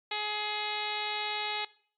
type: harmonic tone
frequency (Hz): 420.8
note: G#4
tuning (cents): +23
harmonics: 1 / 2 / 3 / 4 / 5 / 6 / 7 / 8 / 9 / 10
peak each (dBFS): -43 / -36 / -44 / -44 / -39 / -39 / -43 / -40 / -41 / -43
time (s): 0.11-1.65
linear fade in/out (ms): 5
effects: noise-tail reverb RT60 0.5 s tail -20 dB re dry + MP3 64 kbps